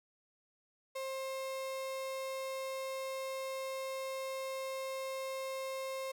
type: tone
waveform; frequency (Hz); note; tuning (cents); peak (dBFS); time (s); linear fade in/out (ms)
35% pulse; 531; C5; +25; -36; 0.95-6.12; 10
effects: none